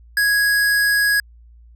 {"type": "tone", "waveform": "square", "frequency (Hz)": 1661.2, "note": "G#6", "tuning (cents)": 0, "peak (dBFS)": -15, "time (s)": [0.17, 1.2], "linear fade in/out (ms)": 2, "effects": ["added 58 Hz sine -43 dBFS peak until 1.75 s"]}